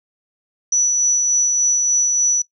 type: tone with tremolo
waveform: sine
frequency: 5920 Hz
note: F#8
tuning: in tune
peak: -12 dBFS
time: 0.72-2.42 s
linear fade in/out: 5 ms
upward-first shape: sine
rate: 3.4 Hz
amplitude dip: 25%
effects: noise-tail reverb RT60 0.1 s tail -18 dB re dry